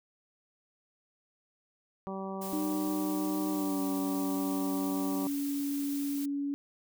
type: harmonic tone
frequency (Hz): 192.6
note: G3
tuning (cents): -30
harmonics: 1 / 2 / 3 / 4 / 5 / 6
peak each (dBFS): -38 / -41 / -43 / -44 / -45 / -46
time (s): 2.07-5.27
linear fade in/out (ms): 0
type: noise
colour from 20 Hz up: blue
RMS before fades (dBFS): -43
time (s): 2.41-6.26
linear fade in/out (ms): 10
type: tone with pitch glide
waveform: sine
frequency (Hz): 304.8 to 282.8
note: D#4 to C#4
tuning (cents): -36 to +35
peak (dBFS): -30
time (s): 2.53-6.54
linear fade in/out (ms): 0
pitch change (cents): -129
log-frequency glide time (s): 3.51-3.81
effects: none